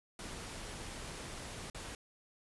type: noise with dropouts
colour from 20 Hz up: pink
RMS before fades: -45 dBFS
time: 0.19-1.95 s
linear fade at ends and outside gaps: 2 ms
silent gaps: 1.7-1.746 s
effects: resampled to 24000 Hz